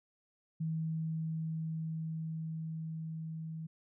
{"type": "tone with level ramp", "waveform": "sine", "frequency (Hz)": 160.4, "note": "E3", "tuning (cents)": -47, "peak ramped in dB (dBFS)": [-32, -39], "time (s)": [0.6, 3.67], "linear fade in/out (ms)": 10, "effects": []}